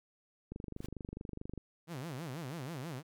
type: click train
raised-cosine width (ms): 3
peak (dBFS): -29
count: 27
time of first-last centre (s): 0.52-1.577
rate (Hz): 24.6
type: noise with exponential growth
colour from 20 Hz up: pink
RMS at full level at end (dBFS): -47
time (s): 0.76-0.86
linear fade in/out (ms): 1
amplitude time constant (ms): 20
type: tone with vibrato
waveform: sawtooth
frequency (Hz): 146.9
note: D3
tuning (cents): +1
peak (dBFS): -36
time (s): 1.87-3.03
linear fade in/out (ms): 50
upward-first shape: sine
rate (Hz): 6.2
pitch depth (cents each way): 290
effects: none